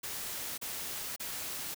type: noise bursts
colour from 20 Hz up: white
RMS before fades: -39 dBFS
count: 3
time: 0.03-1.746 s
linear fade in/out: 10 ms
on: 550 ms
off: 33 ms
effects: none